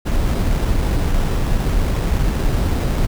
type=noise with sample-and-hold; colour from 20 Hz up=brown; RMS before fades=-17 dBFS; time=0.05-3.07 s; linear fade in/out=20 ms; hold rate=4410 Hz; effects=none